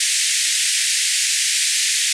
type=band-pass noise; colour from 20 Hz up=white; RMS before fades=-19 dBFS; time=0-2.13 s; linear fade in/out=5 ms; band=1800 to 9500 Hz; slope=48 dB/octave; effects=none